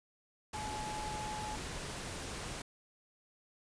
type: tone in noise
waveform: sine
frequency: 852 Hz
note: G#5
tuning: 44 cents sharp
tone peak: -40 dBFS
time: 0.54-1.56 s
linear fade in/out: 5 ms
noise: pink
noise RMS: -42 dBFS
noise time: 0.53-2.62 s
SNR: -1 dB
effects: resampled to 22050 Hz